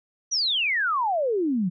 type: exponential sweep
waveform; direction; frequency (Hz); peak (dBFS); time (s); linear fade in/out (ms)
sine; down; 6030 to 169.1; -21; 0.31-1.7; 20
effects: none